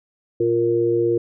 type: harmonic tone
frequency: 116.54 Hz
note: A#2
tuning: in tune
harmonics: 1 / 3 / 4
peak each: -29 / -18 / -20 dBFS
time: 0.4-1.18 s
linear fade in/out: 5 ms
effects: none